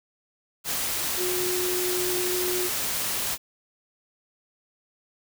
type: tone in noise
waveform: sine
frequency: 361.7 Hz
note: F#4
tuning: 39 cents flat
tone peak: -27 dBFS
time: 1.16-2.7 s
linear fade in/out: 50 ms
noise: white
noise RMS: -28 dBFS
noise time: 0.64-3.38 s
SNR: -2 dB
effects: none